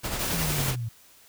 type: noise with tremolo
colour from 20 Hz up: pink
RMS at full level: -29 dBFS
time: 0.03-0.76 s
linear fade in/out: 20 ms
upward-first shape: sine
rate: 11 Hz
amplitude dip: 40%
type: noise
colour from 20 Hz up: white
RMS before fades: -32 dBFS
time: 0.19-0.71 s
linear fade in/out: 5 ms
type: linear sweep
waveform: sine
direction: down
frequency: 170.8 to 110 Hz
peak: -28 dBFS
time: 0.33-0.89 s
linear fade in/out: 10 ms
effects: white hiss -55 dBFS RMS until 1.28 s